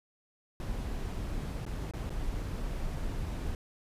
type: noise with dropouts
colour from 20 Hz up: brown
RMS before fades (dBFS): -35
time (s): 0.6-3.55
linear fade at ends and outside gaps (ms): 1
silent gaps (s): 1.652-1.664 / 1.911-1.936 / 2.095-2.103
effects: resampled to 32000 Hz